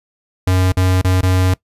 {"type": "tone with dropouts", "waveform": "square", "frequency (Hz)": 92.5, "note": "F#2", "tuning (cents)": 0, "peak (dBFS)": -12, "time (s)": [0.47, 1.54], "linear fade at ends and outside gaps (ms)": 5, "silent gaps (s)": [[0.721, 0.769], [1.015, 1.045], [1.211, 1.23]], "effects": ["noise-tail reverb RT60 0.1 s tail -21 dB re dry", "resampled to 32000 Hz"]}